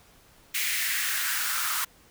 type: noise with high-pass filter sweep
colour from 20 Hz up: white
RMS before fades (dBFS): -28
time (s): 0.54-1.85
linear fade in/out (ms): 10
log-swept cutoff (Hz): 2200 to 1200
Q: 3.6
effects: pink hiss -57 dBFS RMS until 2.1 s